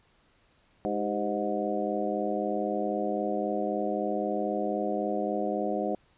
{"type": "harmonic tone with a mistuned harmonic", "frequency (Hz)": 103.83, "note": "G#2", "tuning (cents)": 0, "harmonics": [2, 3, 4, 5, 6, 7], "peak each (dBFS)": [-34, -34, -34, -34, -34, -34], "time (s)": [0.85, 5.95], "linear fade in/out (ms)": 0, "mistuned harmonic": 4, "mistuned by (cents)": -88, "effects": ["pink hiss -65 dBFS RMS until 6.17 s", "resampled to 8000 Hz"]}